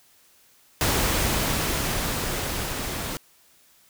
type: noise with level ramp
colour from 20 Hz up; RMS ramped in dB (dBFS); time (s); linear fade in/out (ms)
pink; -22 to -31; 0.81-3.17; 0
effects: white hiss -58 dBFS RMS until 3.89 s

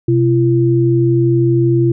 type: tone pair together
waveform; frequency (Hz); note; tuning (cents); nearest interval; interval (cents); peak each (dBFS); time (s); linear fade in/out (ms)
sine; 127.36 / 340; C3 / F4; -46 / -46; octave + perfect fourth; 1700; -12; 0.08-1.92; 5
effects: none

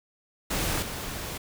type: noise with level steps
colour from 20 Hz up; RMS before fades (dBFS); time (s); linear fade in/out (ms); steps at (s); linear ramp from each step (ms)
pink; -28 / -35; 0.5-1.38; 10; 0.82; 5
effects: none

